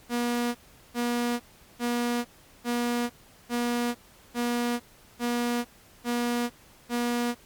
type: tone bursts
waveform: sawtooth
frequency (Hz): 240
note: B3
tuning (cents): -49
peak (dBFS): -21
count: 9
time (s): 0.09-7.35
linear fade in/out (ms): 50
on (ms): 460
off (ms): 390
effects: pink hiss -55 dBFS RMS until 7.45 s + MP3 96 kbps